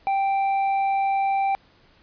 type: tone with hard clipping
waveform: sine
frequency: 784 Hz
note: G5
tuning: in tune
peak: -21 dBFS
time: 0.07-1.55 s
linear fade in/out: 0 ms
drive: 5 dB
effects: pink hiss -57 dBFS RMS until 2.02 s + resampled to 11025 Hz